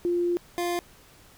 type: tone pair in turn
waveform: sine / 25% pulse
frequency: 349.2 / 349.2 Hz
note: F4 / F4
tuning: 0 / 0 cents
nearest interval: unison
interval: 0 cents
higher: neither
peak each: -22 dBFS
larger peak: neither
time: 0.05-0.37 / 0.58-0.79 s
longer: first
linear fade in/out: 0 ms
effects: pink hiss -54 dBFS RMS until 1.37 s